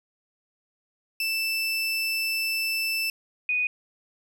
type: tone pair in turn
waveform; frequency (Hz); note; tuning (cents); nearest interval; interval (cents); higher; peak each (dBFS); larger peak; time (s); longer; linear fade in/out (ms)
30% pulse / sine; 2650 / 2481; E7 / D#7; +9 / -6; minor second; 115; first; -22; neither; 1.2-3.1 / 3.49-3.67; first; 2
effects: none